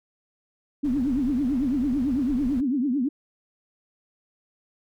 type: tone with vibrato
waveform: sine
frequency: 265.5 Hz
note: C4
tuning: 25 cents sharp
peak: -21 dBFS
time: 0.83-3.09 s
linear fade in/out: 10 ms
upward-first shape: triangle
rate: 9 Hz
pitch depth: 240 cents each way
type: noise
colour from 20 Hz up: brown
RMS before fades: -37 dBFS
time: 0.84-2.61 s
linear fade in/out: 10 ms
effects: none